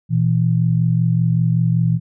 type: tone pair together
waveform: sine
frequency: 119.58 / 164.81 Hz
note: A#2 / E3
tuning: +45 / 0 cents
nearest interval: tritone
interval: 555 cents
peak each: -16 dBFS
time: 0.09-2 s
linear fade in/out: 50 ms
effects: none